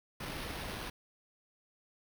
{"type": "noise with sample-and-hold", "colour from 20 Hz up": "pink", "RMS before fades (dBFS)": -41, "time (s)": [0.2, 0.9], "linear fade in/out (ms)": 5, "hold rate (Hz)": 7350, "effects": []}